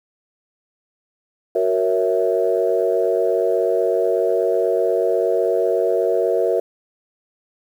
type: chord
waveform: sine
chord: F# dominant seventh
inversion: none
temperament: equal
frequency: 370 / 466.2 / 554.4 / 659.3 Hz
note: F#4 / A#4 / C#5 / E5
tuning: 0 / 0 / 0 / 0 cents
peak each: -21 / -19 / -23 / -21 dBFS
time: 1.55-6.6 s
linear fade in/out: 5 ms
effects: tanh soft clip ceiling -5 dBFS + 8-bit